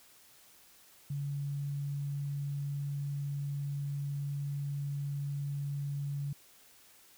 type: tone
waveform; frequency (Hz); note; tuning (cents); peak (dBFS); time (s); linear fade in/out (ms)
sine; 141.9; C#3; +41; -33; 1.1-6.33; 5
effects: white hiss -60 dBFS RMS until 7.17 s